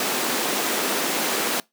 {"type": "high-pass noise", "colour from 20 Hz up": "pink", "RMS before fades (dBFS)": -24, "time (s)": [0, 1.6], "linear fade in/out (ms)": 2, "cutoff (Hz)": 240, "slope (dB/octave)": 24, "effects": ["noise-tail reverb RT60 0.2 s tail -24 dB re dry"]}